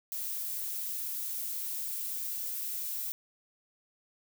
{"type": "noise", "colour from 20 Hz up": "violet", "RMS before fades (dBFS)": -36, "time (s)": [0.12, 3.12], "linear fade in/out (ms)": 0, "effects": []}